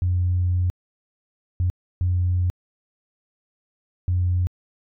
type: tone bursts at uneven times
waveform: sine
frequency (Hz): 89.6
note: F2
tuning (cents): +45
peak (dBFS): -17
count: 4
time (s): 0.02-0.7 / 1.6-1.7 / 2.01-2.5 / 4.08-4.47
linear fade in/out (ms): 0
effects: tanh soft clip ceiling -13 dBFS